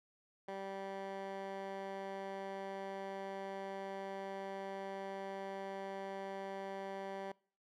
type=tone with band-pass filter; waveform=15% pulse; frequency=194.6 Hz; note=G3; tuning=12 cents flat; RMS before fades=-44 dBFS; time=0.48-7.32 s; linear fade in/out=5 ms; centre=820 Hz; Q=0.75; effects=noise-tail reverb RT60 0.5 s tail -25 dB re dry